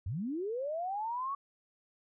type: linear sweep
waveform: sine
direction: up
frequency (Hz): 76.9 to 1133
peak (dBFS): -33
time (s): 0.06-1.35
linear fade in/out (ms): 5
effects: none